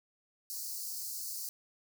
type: high-pass noise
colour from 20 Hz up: white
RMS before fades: -40 dBFS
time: 0.5-1.49 s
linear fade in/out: 0 ms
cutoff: 4300 Hz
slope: 96 dB/octave
effects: none